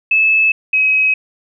sine tone pair in turn, 2607 / 2546 Hz, E7 / D#7, -20 / +39 cents, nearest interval unison, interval 41 cents, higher first, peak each -9 / -10 dBFS, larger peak first, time 0.11-0.52 / 0.73-1.14 s, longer neither, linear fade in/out 5 ms, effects none

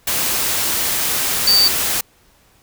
sine tone in noise, 4600 Hz, D8, 37 cents flat, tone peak -10 dBFS, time 1.47-1.68 s, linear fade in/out 5 ms, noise white, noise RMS -19 dBFS, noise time 0.07-2.01 s, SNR +6 dB, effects pink hiss -54 dBFS RMS until 2.62 s

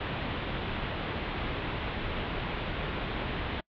pink low-pass noise, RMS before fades -34 dBFS, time 0-3.61 s, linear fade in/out 10 ms, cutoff 3600 Hz, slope 48 dB/octave, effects noise-tail reverb RT60 0.1 s tail -26 dB re dry

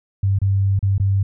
sine tone with dropouts, 98 Hz, G2, in tune, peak -14 dBFS, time 0.23-1.23 s, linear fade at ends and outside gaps 5 ms, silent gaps 0.388-0.416 / 0.792-0.827 / 0.981-0.998 s, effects none

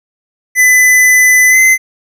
square tone with pitch glide, 2006 to 2053 Hz, B6 to C7, +26 to -33 cents, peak -5 dBFS, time 0.55-1.78 s, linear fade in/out 50 ms, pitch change +41 cents, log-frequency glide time 1.49-1.58 s, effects none

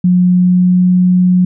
sine tone with pitch glide, 180 to 181.36 Hz, F#3 to F#3, -47 to -34 cents, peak -6 dBFS, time 0.04-1.45 s, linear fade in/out 5 ms, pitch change +13 cents, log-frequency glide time 0.23-0.89 s, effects none

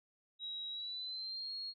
sine tone with pitch glide, 3847 to 4293 Hz, B7 to C8, -46 to +44 cents, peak -40 dBFS, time 0.39-1.74 s, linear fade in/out 50 ms, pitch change +190 cents, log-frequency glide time 0.7-1.55 s, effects AAC 48 kbps

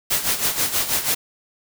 white noise with tremolo, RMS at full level -19 dBFS, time 0.1-1.15 s, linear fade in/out 10 ms, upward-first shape sine, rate 6.2 Hz, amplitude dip 70%, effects none

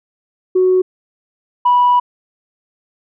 sine tone pair in turn, 370 / 980.4 Hz, F#4 / B5, 0 / -13 cents, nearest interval octave + perfect fourth, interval 1687 cents, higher second, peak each -8 / -7 dBFS, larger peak second, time 0.55-0.82 / 1.65-2 s, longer second, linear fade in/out 10 ms, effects tanh soft clip ceiling -5 dBFS

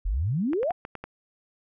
sine exponential sweep, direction up, 39.14 to 762 Hz, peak -23 dBFS, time 0.05-0.72 s, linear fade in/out 10 ms
clicks, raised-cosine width 0.5 ms, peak -21 dBFS, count 6, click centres 0.533 / 0.631 / 0.707 / 0.851 / 0.953 / 1.04 s
effects none

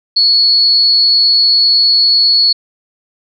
sine tone with amplitude modulation, 4385 Hz, C#8, 20 cents flat, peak -4 dBFS, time 0.16-2.53 s, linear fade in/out 10 ms, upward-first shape sine, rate 222 Hz, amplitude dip 55%, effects none

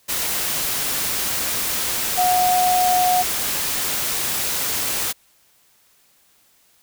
sine tone in noise, 728 Hz, F#5, 28 cents flat, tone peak -15 dBFS, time 2.17-3.23 s, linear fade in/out 20 ms, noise white, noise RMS -23 dBFS, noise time 0.08-5.13 s, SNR +5 dB, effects white hiss -58 dBFS RMS until 6.82 s

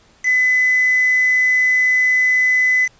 sine tone with quantisation, 2011 Hz, B6, 31 cents sharp, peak -12 dBFS, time 0.23-2.89 s, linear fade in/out 50 ms, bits 4, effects pink hiss -52 dBFS RMS until 2.99 s + resampled to 16000 Hz

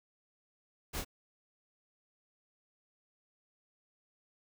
pink noise with echo, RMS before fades -38 dBFS, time 0.93-1.02 s, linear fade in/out 20 ms, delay 29 ms, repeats 1, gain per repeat -4 dB, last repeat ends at 1.049 s, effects none

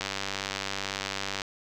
click train, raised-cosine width 0.2 ms, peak -13 dBFS, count 139, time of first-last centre 0.01-1.418 s, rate 98 Hz, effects none

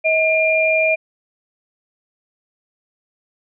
sine tone pair together, 637 / 2398 Hz, D#5 / D7, +41 / +36 cents, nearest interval octave + major seventh, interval 2295 cents, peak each -16 dBFS, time 0.04-0.96 s, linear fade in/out 20 ms, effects none

